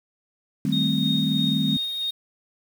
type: chord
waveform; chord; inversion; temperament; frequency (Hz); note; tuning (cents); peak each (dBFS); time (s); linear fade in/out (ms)
sine; A half-diminished seventh; second; equal with one note detuned; 156.92 / 196 / 220 / 261.6; Eb3 / G3 / A3 / C4; +15 / 0 / 0 / 0; -26; 0.65-1.77; 2
type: tone with tremolo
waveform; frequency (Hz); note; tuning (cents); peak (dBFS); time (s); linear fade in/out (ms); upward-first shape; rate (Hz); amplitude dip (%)
sine; 3713; A#7; -8; -23; 0.72-2.11; 10; sine; 3.1; 40
effects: 7-bit